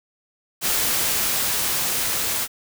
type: noise with level ramp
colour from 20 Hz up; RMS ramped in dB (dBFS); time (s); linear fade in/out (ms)
white; -21 to -24; 0.61-2.48; 50
effects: none